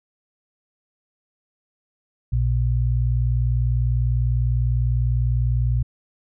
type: tone pair together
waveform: sine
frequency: 60 / 120 Hz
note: B1 / B2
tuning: -49 / -49 cents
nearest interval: octave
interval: 1200 cents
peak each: -20 dBFS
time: 2.32-5.83 s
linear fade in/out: 10 ms
effects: none